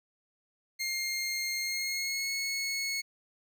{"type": "tone with pitch glide", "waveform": "20% pulse", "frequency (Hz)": [2123, 2192], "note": ["C7", "C#7"], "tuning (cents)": [25, -20], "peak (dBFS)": -26, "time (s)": [0.79, 3.02], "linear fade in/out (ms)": 20, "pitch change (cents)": 55, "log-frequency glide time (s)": [1.61, 2.32], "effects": []}